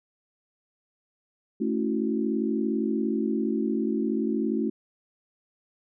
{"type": "chord", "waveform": "sine", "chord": "F# minor seventh", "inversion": "first", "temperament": "equal", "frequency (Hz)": [220, 277.2, 329.6, 370], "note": ["A3", "C#4", "E4", "F#4"], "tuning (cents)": [0, 0, 0, 0], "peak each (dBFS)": [-27, -30, -30, -31], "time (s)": [1.6, 4.7], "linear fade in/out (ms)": 10, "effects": []}